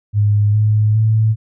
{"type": "tone with pitch steps", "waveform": "sine", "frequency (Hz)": [103.83, 106.81, 109.88], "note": ["G#2", "G#2", "A2"], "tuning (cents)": [0, 49, -2], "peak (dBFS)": -10, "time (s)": [0.13, 1.36], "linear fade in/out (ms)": 50, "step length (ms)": 410, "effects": []}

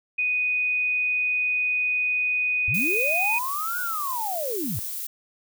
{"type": "tone", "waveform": "sine", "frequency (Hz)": 2487, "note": "D#7", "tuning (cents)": -1, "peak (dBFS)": -21, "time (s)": [0.18, 3.39], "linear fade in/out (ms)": 10}
{"type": "linear two-way sweep", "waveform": "sine", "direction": "up then down", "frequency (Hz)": [82.41, 1480, 82.41], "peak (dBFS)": -27, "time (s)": [2.68, 4.79], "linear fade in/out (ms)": 0, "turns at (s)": 3.8}
{"type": "noise", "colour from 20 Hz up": "violet", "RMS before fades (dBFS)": -32, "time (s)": [2.74, 5.07], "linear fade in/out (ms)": 5}
{"effects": []}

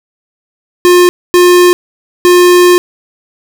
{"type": "tone bursts at uneven times", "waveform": "square", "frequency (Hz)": 356, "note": "F4", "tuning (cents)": 33, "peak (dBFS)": -3, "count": 3, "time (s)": [[0.85, 1.09], [1.34, 1.73], [2.25, 2.78]], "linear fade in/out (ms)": 0, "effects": []}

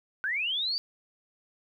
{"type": "linear sweep", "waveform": "sine", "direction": "up", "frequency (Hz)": [1472, 4699], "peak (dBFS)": -27, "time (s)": [0.24, 0.78], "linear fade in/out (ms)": 0, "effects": ["11-bit"]}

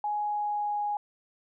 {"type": "tone with pitch glide", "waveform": "sine", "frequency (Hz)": [835, 827.8], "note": ["G#5", "G#5"], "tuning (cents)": [9, -6], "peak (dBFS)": -27, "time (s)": [0.04, 0.97], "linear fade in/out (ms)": 2, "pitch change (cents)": -15, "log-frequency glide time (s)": [0.17, 0.84], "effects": []}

